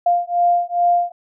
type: beating tone pair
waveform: sine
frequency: 698.5 / 700.9 Hz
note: F5 / F5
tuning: 0 / +6 cents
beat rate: 2.4 Hz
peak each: -17 dBFS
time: 0.06-1.12 s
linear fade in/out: 5 ms
effects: none